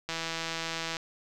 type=click train; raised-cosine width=0.2 ms; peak=-16 dBFS; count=145; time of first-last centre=0.09-0.968 s; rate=164 Hz; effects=none